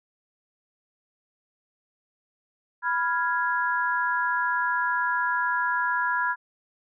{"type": "chord", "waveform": "sine", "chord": "F diminished", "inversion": "second", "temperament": "equal", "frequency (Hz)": [987.8, 1396.9, 1661.2], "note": ["Cb6", "F6", "Ab6"], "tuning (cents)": [0, 0, 0], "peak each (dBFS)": [-26, -28, -27], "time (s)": [2.82, 6.36], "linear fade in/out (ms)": 50, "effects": []}